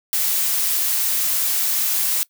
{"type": "noise with amplitude modulation", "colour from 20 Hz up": "blue", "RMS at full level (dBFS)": -19, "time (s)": [0.13, 2.23], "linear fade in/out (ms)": 0, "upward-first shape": "sine", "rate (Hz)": 252, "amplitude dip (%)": 25, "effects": ["noise-tail reverb RT60 0.1 s tail -21 dB re dry"]}